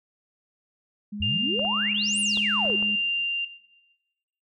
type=tone; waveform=sine; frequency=207.2 Hz; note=G#3; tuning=4 cents flat; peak=-31 dBFS; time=1.12-2.96 s; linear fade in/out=10 ms
type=exponential two-way sweep; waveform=sine; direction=up then down; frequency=77.8 to 9900 to 348.2 Hz; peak=-28 dBFS; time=1.2-2.76 s; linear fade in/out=5 ms; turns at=2.2 s
type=tone with pitch glide; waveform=sine; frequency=2802 to 2786 Hz; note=F7 to F7; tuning=+5 to -5 cents; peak=-23 dBFS; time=1.22-3.45 s; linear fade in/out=5 ms; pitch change=-10 cents; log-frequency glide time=1.33-3.29 s
type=clicks; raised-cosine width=1 ms; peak=-24 dBFS; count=6; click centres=1.594 / 1.65 / 2.373 / 2.653 / 2.7 / 2.826 s
effects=noise-tail reverb RT60 1.0 s tail -17 dB re dry